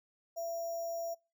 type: tone with sample-and-hold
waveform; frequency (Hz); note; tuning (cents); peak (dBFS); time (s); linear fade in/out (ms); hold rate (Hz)
sine; 672; E5; +33; -35; 0.36-1.15; 20; 6300
effects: noise-tail reverb RT60 0.3 s tail -25 dB re dry